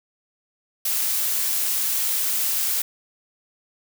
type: noise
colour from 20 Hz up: blue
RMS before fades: -23 dBFS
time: 0.85-2.82 s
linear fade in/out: 5 ms
effects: none